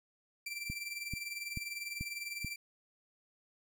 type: tone with tremolo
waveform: sawtooth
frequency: 2349 Hz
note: D7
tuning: in tune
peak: -33 dBFS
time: 0.46-2.56 s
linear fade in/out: 5 ms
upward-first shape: triangle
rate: 20 Hz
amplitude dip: 70%
type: click train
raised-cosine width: 5 ms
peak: -27 dBFS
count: 5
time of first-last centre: 0.7-2.447 s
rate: 2.29 Hz
effects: none